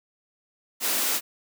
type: high-pass noise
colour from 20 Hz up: white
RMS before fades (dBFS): -25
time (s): 0.8-1.21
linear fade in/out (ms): 50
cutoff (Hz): 200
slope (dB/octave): 96
effects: none